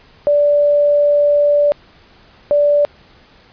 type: tone bursts at uneven times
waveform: sine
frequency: 583 Hz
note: D5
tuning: 13 cents flat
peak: -9 dBFS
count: 2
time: 0.27-1.72 / 2.51-2.85 s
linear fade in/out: 0 ms
effects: pink hiss -47 dBFS RMS until 3.52 s + resampled to 11025 Hz